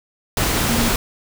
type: tone in noise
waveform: sine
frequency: 233.1 Hz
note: A#3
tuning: in tune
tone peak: -20 dBFS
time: 0.69-0.89 s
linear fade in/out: 2 ms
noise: pink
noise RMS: -19 dBFS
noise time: 0.37-0.96 s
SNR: -4 dB
effects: none